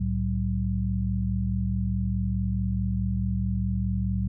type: tone cluster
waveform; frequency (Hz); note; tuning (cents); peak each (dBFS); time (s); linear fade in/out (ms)
sine; 65.6 / 110.3 / 189.7; C2 / A2 / F#3; +5 / +5 / +43; -28; 0-4.28; 10
effects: none